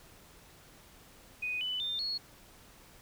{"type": "tone with pitch steps", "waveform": "sine", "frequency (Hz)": [2489, 2994, 3602, 4334], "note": ["D#7", "F#7", "A7", "C#8"], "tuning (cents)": [0, 20, 40, -40], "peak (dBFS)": -32, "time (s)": [1.42, 2.18], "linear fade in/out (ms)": 10, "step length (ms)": 190, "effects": ["pink hiss -57 dBFS RMS until 3.01 s"]}